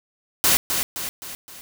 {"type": "noise with echo", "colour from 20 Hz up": "white", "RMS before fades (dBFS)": -17, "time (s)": [0.44, 0.57], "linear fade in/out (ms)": 0, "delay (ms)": 260, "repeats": 4, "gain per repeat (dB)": -6, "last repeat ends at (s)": 1.61, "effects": []}